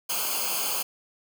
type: noise with comb filter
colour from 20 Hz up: white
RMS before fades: -28 dBFS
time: 0.09-0.83 s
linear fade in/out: 10 ms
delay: 0.53 ms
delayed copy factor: -1
effects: none